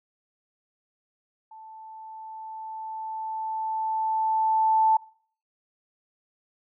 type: tone with level ramp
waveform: sine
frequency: 880 Hz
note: A5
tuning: in tune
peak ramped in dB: -43 to -16 dBFS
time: 1.51-4.97 s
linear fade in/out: 5 ms
effects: noise-tail reverb RT60 0.5 s tail -23 dB re dry